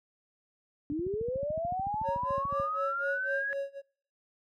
sine linear sweep, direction up, 283.3 to 1684 Hz, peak -30 dBFS, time 0.9-3.53 s, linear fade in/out 0 ms
click train, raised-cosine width 5 ms, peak -28 dBFS, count 24, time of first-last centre 0.92-2.599 s, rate 13.7 Hz
triangle tone with tremolo, 554.4 Hz, C#5, in tune, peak -28 dBFS, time 2.03-3.82 s, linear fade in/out 50 ms, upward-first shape sine, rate 4 Hz, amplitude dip 95%
effects noise-tail reverb RT60 0.6 s tail -26 dB re dry + high-pass 60 Hz 12 dB/octave

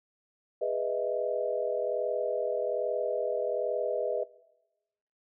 sine chord, E major seventh, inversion first, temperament just, 412 / 494.4 / 618.1 / 659.3 Hz, G#4 / B4 / D#5 / E5, -14 / +2 / -12 / 0 cents, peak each -35 / -31 / -31 / -35 dBFS, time 0.61-4.24 s, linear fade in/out 10 ms, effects noise-tail reverb RT60 1.0 s tail -21 dB re dry

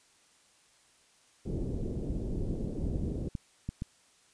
pink low-pass noise, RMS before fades -34 dBFS, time 1.45-3.29 s, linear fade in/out 10 ms, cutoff 420 Hz, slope 24 dB/octave
clicks, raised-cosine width 5 ms, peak -22 dBFS, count 6, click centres 2.899 / 2.958 / 3.036 / 3.352 / 3.69 / 3.821 s
effects white hiss -64 dBFS RMS until 4.33 s + resampled to 22050 Hz

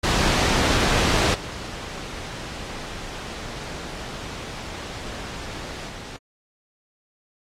pink noise with level steps, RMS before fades -20 / -34 / -37 dBFS, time 0.03-6.17 s, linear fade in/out 10 ms, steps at 1.34 / 5.89 s, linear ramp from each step 2 ms, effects low-pass 6000 Hz 12 dB/octave + AAC 48 kbps

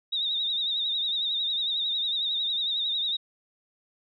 sine tone with vibrato, 3729 Hz, A#7, in tune, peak -25 dBFS, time 0.12-3.17 s, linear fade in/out 10 ms, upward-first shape triangle, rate 11 Hz, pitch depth 85 cents each way, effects none

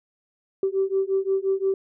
sine beating tone pair, 383.8 / 389.5 Hz, G4 / G4, -37 / -11 cents, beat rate 5.7 Hz, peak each -23 dBFS, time 0.63-1.74 s, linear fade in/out 2 ms, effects tanh soft clip ceiling -13 dBFS

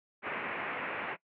white low-pass noise, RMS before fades -37 dBFS, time 0.22-1.17 s, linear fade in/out 50 ms, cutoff 2500 Hz, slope 48 dB/octave, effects noise-tail reverb RT60 0.1 s tail -21 dB re dry + high-pass 200 Hz 12 dB/octave

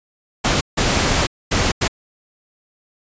pink noise bursts at uneven times, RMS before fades -17 dBFS, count 4, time 0.44-0.61 / 0.77-1.27 / 1.51-1.72 / 1.81-1.88 s, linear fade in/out 10 ms, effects resampled to 16000 Hz

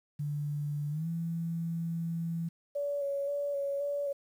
sine tone with pitch glide, 146.83 to 166.73 Hz, D3 to E3, 0 to +20 cents, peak -31 dBFS, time 0.19-2.49 s, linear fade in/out 10 ms, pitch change +220 cents, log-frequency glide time 0.9-1.08 s
sine tone with vibrato, 566 Hz, C#5, 36 cents sharp, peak -30 dBFS, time 2.75-4.13 s, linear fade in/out 10 ms, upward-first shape square, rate 1.9 Hz, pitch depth 19 cents each way
effects 10-bit

